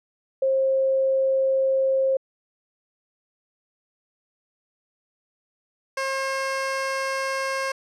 sine / 15% pulse tone pair in turn, 533 / 536.4 Hz, C5 / C5, +32 / +43 cents, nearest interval unison, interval 11 cents, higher second, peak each -18 / -18 dBFS, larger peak neither, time 0.42-2.17 / 5.97-7.72 s, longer neither, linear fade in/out 5 ms, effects low-pass 8000 Hz 12 dB/octave

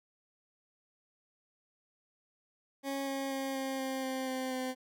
20% pulse tone with pitch steps, 274.6 / 272.1 / 269.6 / 267.1 / 264.6 / 262.2 / 259.8 / 257.4 Hz, C#4 / C#4 / C#4 / C4 / C4 / C4 / C4 / C4, -16 / -32 / -48 / +36 / +20 / +4 / -12 / -28 cents, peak -29 dBFS, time 2.83-4.75 s, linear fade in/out 50 ms, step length 240 ms, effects none

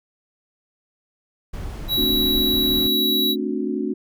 brown noise, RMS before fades -30 dBFS, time 1.53-2.88 s, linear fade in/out 10 ms
square tone, 3900 Hz, B7, 23 cents flat, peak -19 dBFS, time 1.88-3.36 s, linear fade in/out 50 ms
sine chord, D dominant seventh, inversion second, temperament just, 220.2 / 264.3 / 293.7 / 367.1 Hz, A3 / C4 / D4 / F#4, +2 / +18 / 0 / -14 cents, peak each -27 dBFS, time 1.97-3.94 s, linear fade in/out 10 ms
effects none

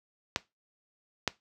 clicks, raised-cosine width 0.2 ms, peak -8 dBFS, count 2, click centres 0.361 / 1.277 s, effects noise-tail reverb RT60 0.2 s tail -19 dB re dry + high-pass 60 Hz 12 dB/octave

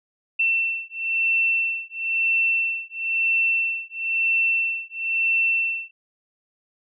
sine beating tone pair, 2690 / 2691 Hz, E7 / E7, +34 / +35 cents, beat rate 1 Hz, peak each -23 dBFS, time 0.39-5.91 s, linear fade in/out 10 ms, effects none

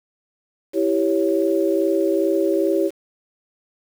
sine chord, C# diminished, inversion first, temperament equal, 329.6 / 392 / 554.4 Hz, E4 / G4 / C#5, 0 / 0 / 0 cents, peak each -20 / -20 / -22 dBFS, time 0.73-2.91 s, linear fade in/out 50 ms, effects 7-bit

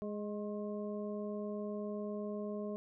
harmonic tone with a mistuned harmonic, 207.7 Hz, G#3, in tune, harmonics 1 / 2 / 3 / 5, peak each -40 / -42 / -44 / -54 dBFS, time 0.02-2.76 s, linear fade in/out 0 ms, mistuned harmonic 5, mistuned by +48 cents, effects none

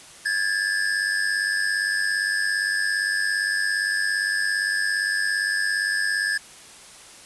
square tone pair together, 1639 / 1736.5 Hz, G#6 / A6, -23 / -23 cents, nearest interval minor second, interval 100 cents, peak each -25 dBFS, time 0.25-6.38 s, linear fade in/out 10 ms, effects white hiss -45 dBFS RMS until 7.25 s + resampled to 24000 Hz

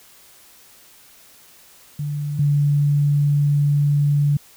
sine tone pair in turn, 146.4 / 144.72 Hz, D3 / D3, -5 / -25 cents, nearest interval unison, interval 20 cents, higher first, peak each -22 / -14 dBFS, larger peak second, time 1.99-2.39 / 2.39-4.37 s, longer second, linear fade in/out 5 ms, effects white hiss -49 dBFS RMS until 4.56 s

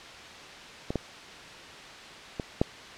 clicks, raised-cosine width 2 ms, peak -17 / -14 / -17 / -8 dBFS, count 4, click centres 0.905 / 0.957 / 2.398 / 2.615 s, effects white hiss -44 dBFS RMS until 2.97 s + low-pass 4000 Hz 12 dB/octave

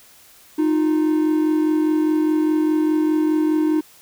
triangle tone pair together, 309.2 / 354.1 Hz, D#4 / F4, -11 / +24 cents, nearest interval major second, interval 235 cents, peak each -14 / -22 dBFS, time 0.58-3.81 s, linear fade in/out 10 ms, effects white hiss -49 dBFS RMS until 4.01 s

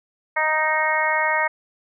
harmonic tone, 311.1 Hz, D#4, in tune, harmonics 2 / 3 / 4 / 5 / 6 / 7, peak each -26 / -23 / -28 / -29 / -23 / -25 dBFS, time 0.36-1.48 s, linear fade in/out 10 ms, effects none

